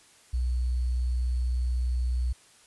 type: tone with sample-and-hold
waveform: sine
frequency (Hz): 61.74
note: B1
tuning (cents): 0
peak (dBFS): -24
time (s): 0.33-2.33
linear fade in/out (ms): 10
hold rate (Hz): 4410
effects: white hiss -57 dBFS RMS until 2.66 s + resampled to 24000 Hz